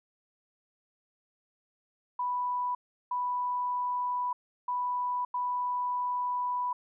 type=tone bursts at uneven times; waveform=sine; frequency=987.8 Hz; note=B5; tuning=in tune; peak=-28 dBFS; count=4; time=2.19-2.75 / 3.11-4.33 / 4.68-5.25 / 5.34-6.73 s; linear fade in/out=5 ms; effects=none